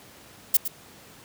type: noise with echo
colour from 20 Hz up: violet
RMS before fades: -17 dBFS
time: 0.54-0.57 s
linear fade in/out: 5 ms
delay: 110 ms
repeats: 1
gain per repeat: -11 dB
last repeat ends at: 0.68 s
effects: pink hiss -49 dBFS RMS until 1.24 s + high-pass 100 Hz 12 dB/octave